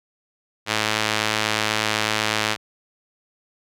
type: tone with band-pass filter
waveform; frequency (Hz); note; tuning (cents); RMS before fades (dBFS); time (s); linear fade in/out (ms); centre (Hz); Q
sawtooth; 108.1; A2; -30; -23; 0.66-2.57; 50; 3100; 0.7
effects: none